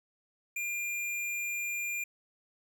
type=tone; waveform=square; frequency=2400 Hz; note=D7; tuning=37 cents sharp; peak=-33 dBFS; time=0.56-2.04 s; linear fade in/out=5 ms; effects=none